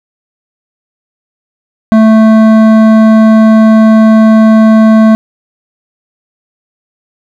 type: tone with hard clipping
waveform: sine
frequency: 220 Hz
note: A3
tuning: in tune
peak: -3 dBFS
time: 1.92-5.15 s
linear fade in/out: 0 ms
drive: 12 dB
effects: none